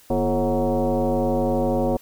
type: tone with frequency modulation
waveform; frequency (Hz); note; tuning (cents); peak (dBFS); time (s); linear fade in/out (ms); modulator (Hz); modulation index
sine; 150; D3; +37; -18; 0.1-1.97; 5; 196; 3
effects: white hiss -52 dBFS RMS until 2.01 s